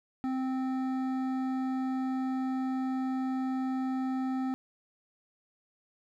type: tone with hard clipping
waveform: sine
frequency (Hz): 260.9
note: C4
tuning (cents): -5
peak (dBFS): -31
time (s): 0.24-4.54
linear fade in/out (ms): 0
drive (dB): 11
effects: none